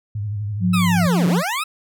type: tone with vibrato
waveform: sine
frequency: 103.83 Hz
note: G#2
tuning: in tune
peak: -22 dBFS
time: 0.15-1.07 s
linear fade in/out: 5 ms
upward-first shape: sine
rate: 12 Hz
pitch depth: 67 cents each way
type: tone with pitch glide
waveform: sine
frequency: 180 to 175.58 Hz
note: F#3 to F3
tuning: -47 to +10 cents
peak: -15 dBFS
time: 0.6-1.43 s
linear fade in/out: 50 ms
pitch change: -43 cents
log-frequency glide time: 0.79-0.9 s
type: linear two-way sweep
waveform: 20% pulse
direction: down then up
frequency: 1318.5 to 129.9 to 1318.5 Hz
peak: -16 dBFS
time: 0.73-1.64 s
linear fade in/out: 10 ms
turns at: 1.27 s
effects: none